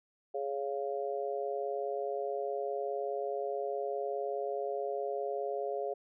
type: harmonic tone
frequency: 139.2 Hz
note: C#3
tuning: 8 cents sharp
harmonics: 3 / 4 / 5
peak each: -36 / -37 / -38 dBFS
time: 0.34-5.94 s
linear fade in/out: 10 ms
effects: none